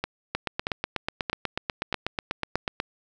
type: two click trains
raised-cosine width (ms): 0.3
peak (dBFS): -10 / -11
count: 21 / 5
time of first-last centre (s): 0.35-2.801 / 0.04-2.556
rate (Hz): 8.16 / 1.59
effects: none